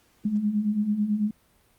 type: beating tone pair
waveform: sine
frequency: 202.8 / 211.9 Hz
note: G#3 / G#3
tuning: -41 / +35 cents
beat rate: 9.1 Hz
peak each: -29 / -23 dBFS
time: 0.25-1.31 s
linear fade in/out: 5 ms
effects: pink hiss -63 dBFS RMS until 1.78 s + Opus 48 kbps